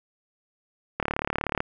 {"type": "click train", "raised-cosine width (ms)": 0.5, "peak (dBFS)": -10, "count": 23, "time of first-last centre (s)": [1, 1.604], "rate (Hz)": 36.4, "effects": []}